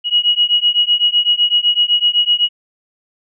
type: beating tone pair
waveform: sine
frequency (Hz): 2900 / 2907.9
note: F#7 / F#7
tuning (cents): -35 / -31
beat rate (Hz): 7.9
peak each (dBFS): -14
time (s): 0.04-2.49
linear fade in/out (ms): 50
effects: none